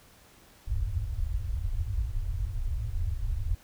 pink low-pass noise, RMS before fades -30 dBFS, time 0.67-3.55 s, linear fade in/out 5 ms, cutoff 110 Hz, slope 96 dB/octave, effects pink hiss -57 dBFS RMS until 3.63 s

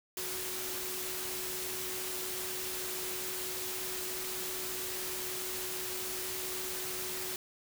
sine tone in noise, 370 Hz, F#4, in tune, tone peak -44 dBFS, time 0.17-7.36 s, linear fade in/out 2 ms, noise white, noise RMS -38 dBFS, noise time 0.17-7.36 s, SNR -9 dB, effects none

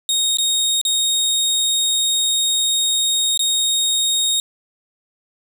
25% pulse tone with dropouts, 3729 Hz, A#7, in tune, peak -12 dBFS, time 0.09-4.4 s, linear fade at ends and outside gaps 1 ms, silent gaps 0.371-0.385 / 0.814-0.851 / 3.375-3.393 s, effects none

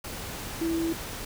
sine tone in noise, 329.6 Hz, E4, in tune, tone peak -25 dBFS, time 0.61-0.93 s, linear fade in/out 5 ms, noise pink, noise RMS -37 dBFS, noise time 0.04-1.25 s, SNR +9 dB, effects none

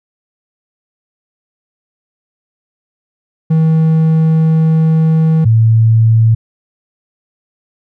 triangle / sine tone pair in turn, 159.9 / 112.48 Hz, D#3 / A2, +48 / +39 cents, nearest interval tritone, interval 609 cents, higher first, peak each -5 dBFS, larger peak neither, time 3.5-5.45 / 5.45-6.35 s, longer first, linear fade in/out 10 ms, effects none

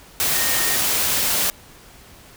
sine tone in noise, 1850 Hz, A#6, 14 cents flat, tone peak -28 dBFS, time 0.35-0.76 s, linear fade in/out 0 ms, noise white, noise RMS -20 dBFS, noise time 0.2-1.5 s, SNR -11 dB, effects pink hiss -46 dBFS RMS until 2.36 s

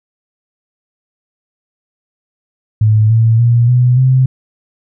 sine tone with pitch steps, 108.1 / 113.21 / 118.57 / 124.17 / 130.05 Hz, A2 / A2 / A#2 / B2 / C3, -30 / +50 / +30 / +10 / -10 cents, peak -6 dBFS, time 2.81-4.26 s, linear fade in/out 5 ms, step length 290 ms, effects none

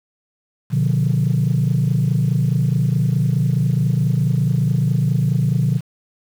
sine chord, B diminished, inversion none, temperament just, 123.47 / 148.16 / 177.8 Hz, B2 / D3 / F3, 0 / +16 / +31 cents, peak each -17 / -17 / -20 dBFS, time 0.7-5.81 s, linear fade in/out 50 ms, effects tanh soft clip ceiling -9 dBFS + 7-bit

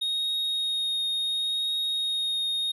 triangle tone with vibrato, 3729 Hz, A#7, in tune, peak -24 dBFS, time 0.01-2.72 s, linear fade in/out 10 ms, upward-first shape triangle, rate 0.71 Hz, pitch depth 11 cents each way, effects none

